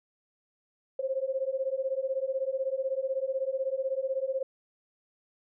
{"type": "beating tone pair", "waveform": "sine", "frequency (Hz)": [523.3, 539.3], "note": ["C5", "C#5"], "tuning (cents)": [0, -48], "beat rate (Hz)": 16, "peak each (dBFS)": -31, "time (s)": [0.99, 4.43], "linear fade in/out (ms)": 5, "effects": []}